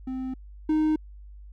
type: tone pair in turn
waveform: triangle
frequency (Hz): 259.5 / 309.8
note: C4 / D#4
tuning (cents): -14 / -7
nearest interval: minor third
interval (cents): 307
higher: second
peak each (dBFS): -27 / -18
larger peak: second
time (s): 0.07-0.34 / 0.69-0.96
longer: neither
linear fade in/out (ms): 5
effects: added 50 Hz sine -42 dBFS peak until 1.52 s